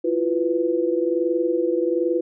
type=tone cluster; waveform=sine; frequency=334.1 / 355.3 / 494.8 Hz; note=E4 / F4 / B4; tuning=+23 / +30 / +3 cents; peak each=-23 dBFS; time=0.04-2.21 s; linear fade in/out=10 ms; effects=none

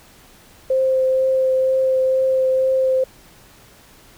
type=tone with vibrato; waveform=sine; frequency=523.3 Hz; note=C5; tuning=in tune; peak=-14 dBFS; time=0.7-3.04 s; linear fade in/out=5 ms; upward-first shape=triangle; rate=2.1 Hz; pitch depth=10 cents each way; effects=pink hiss -48 dBFS RMS until 4.17 s

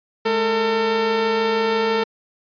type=tone pair together; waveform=sawtooth; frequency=212.5 / 451.1 Hz; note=G#3 / A4; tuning=+40 / +43 cents; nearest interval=octave + minor second; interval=1303 cents; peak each=-22 / -14 dBFS; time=0.25-2.04 s; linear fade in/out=10 ms; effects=resampled to 11025 Hz

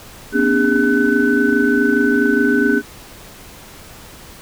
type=tone cluster; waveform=sine; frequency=240.3 / 265.1 / 292.4 / 406.5 / 1506 Hz; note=B3 / C4 / D4 / G#4 / F#6; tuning=-47 / +23 / -7 / -37 / +30 cents; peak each=-18 dBFS; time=0.32-2.82 s; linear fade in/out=50 ms; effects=tanh soft clip ceiling -1 dBFS + pink hiss -39 dBFS RMS until 4.41 s

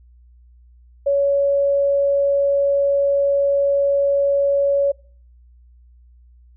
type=tone; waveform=sine; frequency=561 Hz; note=C#5; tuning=21 cents sharp; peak=-14 dBFS; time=1.06-4.92 s; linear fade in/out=10 ms; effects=noise-tail reverb RT60 0.5 s tail -25 dB re dry + added 60 Hz sine -46 dBFS peak until 6.56 s

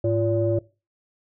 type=tone cluster; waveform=sine; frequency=106.7 / 345.7 / 572 Hz; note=G#2 / F4 / D5; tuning=+47 / -18 / -46 cents; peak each=-23 dBFS; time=0.04-0.59 s; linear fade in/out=5 ms; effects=noise-tail reverb RT60 0.3 s tail -20 dB re dry + tanh soft clip ceiling -10 dBFS

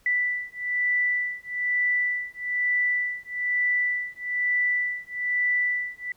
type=beating tone pair; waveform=sine; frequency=1975.5 / 1976.6 Hz; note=B6 / B6; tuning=0 / +1 cents; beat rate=1.1 Hz; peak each=-26 dBFS; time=0.06-6.12 s; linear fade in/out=2 ms; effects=pink hiss -62 dBFS RMS until 6.16 s

